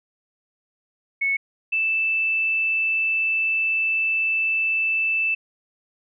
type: tone pair in turn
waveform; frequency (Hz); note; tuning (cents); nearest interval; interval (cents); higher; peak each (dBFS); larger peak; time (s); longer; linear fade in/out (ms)
sine; 2205 / 2642; C#7 / E7; -10 / +3; minor third; 313; second; -19; neither; 1.21-1.37 / 1.72-5.35; second; 10
effects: none